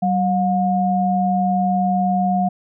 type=tone pair together; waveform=sine; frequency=190.17 / 718 Hz; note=F#3 / F5; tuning=+48 / +48 cents; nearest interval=octave + major seventh; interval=2300 cents; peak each=-18 dBFS; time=0.02-2.49 s; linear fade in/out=10 ms; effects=none